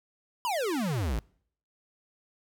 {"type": "exponential sweep", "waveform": "square", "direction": "down", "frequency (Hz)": [1026, 49], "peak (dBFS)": -28, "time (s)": [0.45, 1.19], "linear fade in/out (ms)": 0, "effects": ["noise-tail reverb RT60 0.6 s tail -25 dB re dry"]}